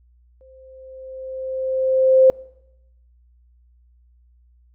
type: tone with exponential growth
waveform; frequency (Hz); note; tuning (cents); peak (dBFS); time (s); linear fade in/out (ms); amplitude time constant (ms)
sine; 523.3; C5; 0; -7; 0.41-2.3; 0; 410
effects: noise-tail reverb RT60 0.9 s tail -25 dB re dry + added 60 Hz sine -52 dBFS peak until 4.74 s